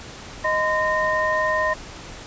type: tone cluster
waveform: sine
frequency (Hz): 623 / 1025 / 1842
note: D#5 / C6 / A#6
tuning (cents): +2 / -36 / -21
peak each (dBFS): -23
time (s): 0.44-1.74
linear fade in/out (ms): 10
effects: pink hiss -38 dBFS RMS until 2.26 s + resampled to 16000 Hz